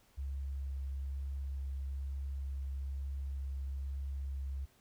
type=tone with vibrato; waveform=sine; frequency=68.2 Hz; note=C#2; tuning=28 cents flat; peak=-36 dBFS; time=0.17-4.66 s; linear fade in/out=20 ms; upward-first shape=sine; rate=1.1 Hz; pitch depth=9 cents each way; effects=pink hiss -68 dBFS RMS until 4.8 s